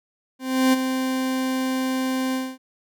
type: tone with ADSR envelope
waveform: 40% pulse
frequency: 260.3 Hz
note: C4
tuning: 9 cents flat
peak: -13 dBFS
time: 0.39-2.58 s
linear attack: 340 ms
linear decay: 21 ms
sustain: -8 dB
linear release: 240 ms
effects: none